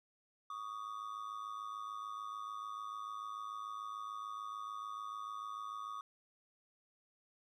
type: ring-modulated tone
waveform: triangle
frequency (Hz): 1180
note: D6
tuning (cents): +8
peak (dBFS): -37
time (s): 0.5-6.01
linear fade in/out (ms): 2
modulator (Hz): 53.4
effects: none